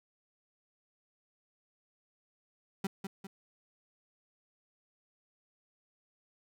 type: tone with echo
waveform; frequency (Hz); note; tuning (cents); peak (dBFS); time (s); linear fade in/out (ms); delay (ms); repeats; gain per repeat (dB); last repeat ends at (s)
35% pulse; 194.2; G3; -16; -29; 2.84-2.87; 5; 200; 2; -6; 3.27
effects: none